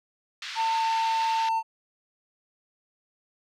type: band-pass noise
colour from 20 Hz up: white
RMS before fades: -37 dBFS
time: 0.42-1.49 s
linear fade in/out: 2 ms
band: 1300 to 4500 Hz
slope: 24 dB/octave
type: tone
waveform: triangle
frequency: 899 Hz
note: A5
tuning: 37 cents sharp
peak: -21 dBFS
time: 0.55-1.63 s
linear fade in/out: 50 ms
effects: none